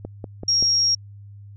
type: click train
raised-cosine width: 2 ms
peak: -18 dBFS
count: 4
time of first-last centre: 0.05-0.626 s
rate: 5.21 Hz
type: tone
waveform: sine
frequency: 5588 Hz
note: F8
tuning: in tune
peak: -16 dBFS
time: 0.48-0.95 s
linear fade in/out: 5 ms
effects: added 101 Hz sine -39 dBFS peak until 1.56 s